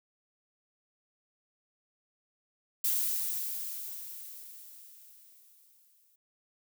violet noise with exponential decay, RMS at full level -28 dBFS, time 2.84-6.16 s, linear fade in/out 5 ms, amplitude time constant 720 ms, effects none

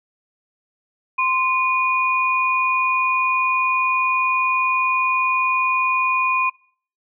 sine tone pair together, 1040 / 2455 Hz, C6 / D#7, -11 / -24 cents, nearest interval octave + minor third, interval 1487 cents, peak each -19 dBFS, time 1.18-6.5 s, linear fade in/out 10 ms, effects noise-tail reverb RT60 0.5 s tail -24 dB re dry

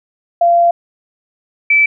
sine tone pair in turn, 688 / 2314 Hz, F5 / D7, -26 / -26 cents, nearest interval octave + major sixth, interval 2100 cents, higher second, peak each -7 dBFS, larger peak neither, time 0.41-0.71 / 1.7-1.86 s, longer first, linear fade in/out 5 ms, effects none

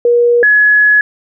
sine tone pair in turn, 478 / 1692.1 Hz, A#4 / G#6, +43 / +32 cents, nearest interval octave + minor seventh, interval 2189 cents, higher second, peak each -6 / -5 dBFS, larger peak second, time 0.05-0.43 / 0.43-1.01 s, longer second, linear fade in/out 2 ms, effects none

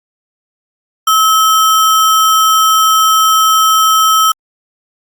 sine tone with sample-and-hold, 1293 Hz, E6, 34 cents flat, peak -6 dBFS, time 1.07-4.32 s, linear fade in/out 5 ms, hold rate 4410 Hz, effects Opus 48 kbps

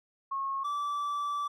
sine / triangle tone pair in turn, 1089 / 1160.1 Hz, C#6 / D6, -31 / -22 cents, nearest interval minor second, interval 109 cents, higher second, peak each -30 / -28 dBFS, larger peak second, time 0.31-0.64 / 0.64-1.48 s, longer second, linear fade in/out 10 ms, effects none

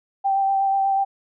sine tone with vibrato, 782 Hz, G5, 4 cents flat, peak -17 dBFS, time 0.24-1.05 s, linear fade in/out 20 ms, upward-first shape sine, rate 8.2 Hz, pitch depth 15 cents each way, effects none

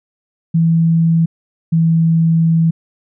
sine tone pair in turn, 164.81 / 163.96 Hz, E3 / E3, 0 / -9 cents, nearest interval unison, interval 9 cents, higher first, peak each -9 dBFS, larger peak neither, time 0.54-1.26 / 1.72-2.71 s, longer second, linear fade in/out 10 ms, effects none

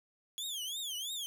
sawtooth tone with vibrato, 3316 Hz, G#7, 3 cents flat, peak -34 dBFS, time 0.38-1.26 s, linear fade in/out 0 ms, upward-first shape triangle, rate 3 Hz, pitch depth 240 cents each way, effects none

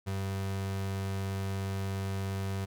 35% pulse tone, 97 Hz, G2, 18 cents flat, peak -30 dBFS, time 0.06-2.66 s, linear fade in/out 20 ms, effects none

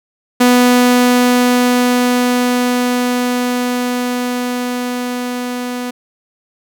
sawtooth tone with level ramp, 246.9 Hz, B3, in tune, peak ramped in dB -3 to -16 dBFS, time 0.4-5.91 s, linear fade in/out 10 ms, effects none

